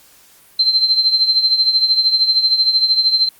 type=tone with tremolo; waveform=sine; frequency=4114 Hz; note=C8; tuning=30 cents flat; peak=-8 dBFS; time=0.59-3.29 s; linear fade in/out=5 ms; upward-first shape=triangle; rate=13 Hz; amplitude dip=75%; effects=white hiss -48 dBFS RMS until 3.39 s + Opus 48 kbps